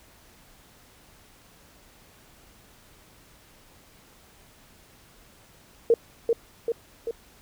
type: tone with echo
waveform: sine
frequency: 462.8 Hz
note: A#4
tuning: 13 cents flat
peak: -14 dBFS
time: 5.9-5.94 s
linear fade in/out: 2 ms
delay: 390 ms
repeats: 3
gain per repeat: -4 dB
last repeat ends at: 7.11 s
effects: pink hiss -55 dBFS RMS until 7.41 s